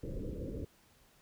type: low-pass noise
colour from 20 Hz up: pink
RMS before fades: -40 dBFS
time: 0.03-0.65 s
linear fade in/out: 5 ms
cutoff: 560 Hz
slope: 96 dB/octave
effects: pink hiss -66 dBFS RMS until 1.21 s